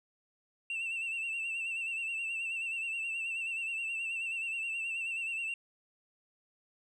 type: tone with vibrato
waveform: sine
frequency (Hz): 2697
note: E7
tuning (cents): +39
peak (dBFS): -31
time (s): 0.7-5.54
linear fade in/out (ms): 2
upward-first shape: sine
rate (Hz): 9.4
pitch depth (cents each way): 51
effects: tanh soft clip ceiling -32 dBFS